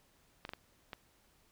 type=clicks; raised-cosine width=0.3 ms; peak=-26 dBFS; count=4; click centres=0.451 / 0.492 / 0.535 / 0.932 s; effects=pink hiss -69 dBFS RMS until 1.51 s